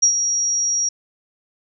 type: tone with ADSR envelope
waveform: sine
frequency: 5680 Hz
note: F8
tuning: 28 cents sharp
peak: -9 dBFS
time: 0.02-0.89 s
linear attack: 13 ms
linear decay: 87 ms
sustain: -8 dB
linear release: 5 ms
effects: none